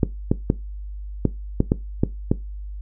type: clicks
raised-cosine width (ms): 3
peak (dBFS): -3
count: 8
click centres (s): 0.032 / 0.315 / 0.501 / 1.253 / 1.604 / 1.719 / 2.035 / 2.315
effects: noise-tail reverb RT60 0.2 s tail -18 dB re dry + added 50 Hz sine -30 dBFS peak until 2.81 s